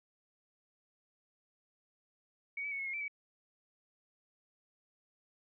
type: tone with pitch steps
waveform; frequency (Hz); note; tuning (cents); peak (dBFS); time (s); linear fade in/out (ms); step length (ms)
sine; 2243 / 2298 / 2216 / 2182 / 2147 / 2332 / 2275; C#7 / D7 / C#7 / C#7 / C7 / D7 / C#7; +20 / -38 / -1 / -28 / +44 / -13 / +44; -36; 2.57-3.081; 5; 73
effects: none